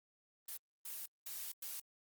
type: noise bursts at uneven times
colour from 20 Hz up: blue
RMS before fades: -45 dBFS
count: 4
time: 0.48-0.57 / 0.85-1.06 / 1.26-1.52 / 1.62-1.8 s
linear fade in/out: 5 ms
effects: Opus 24 kbps